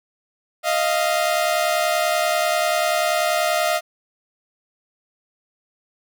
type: tone pair together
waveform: sawtooth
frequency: 624 / 694.3 Hz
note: D#5 / F5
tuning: +5 / -10 cents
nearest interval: major second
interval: 185 cents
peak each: -17 dBFS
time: 0.63-3.81 s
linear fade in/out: 50 ms
effects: none